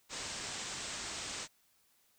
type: low-pass noise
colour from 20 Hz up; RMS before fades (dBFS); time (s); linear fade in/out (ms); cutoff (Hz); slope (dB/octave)
white; -42; 0.09-1.48; 50; 8400; 96
effects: white hiss -71 dBFS RMS until 2.18 s